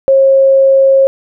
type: tone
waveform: sine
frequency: 540 Hz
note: C#5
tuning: 45 cents flat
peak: -4 dBFS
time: 0.08-1.07 s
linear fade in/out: 0 ms
effects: none